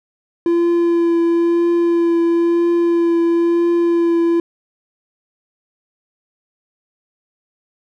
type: tone with vibrato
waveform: triangle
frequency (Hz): 340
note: F4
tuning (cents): -46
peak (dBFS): -10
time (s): 0.46-4.4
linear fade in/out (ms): 2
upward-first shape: triangle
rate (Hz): 1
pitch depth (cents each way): 17
effects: none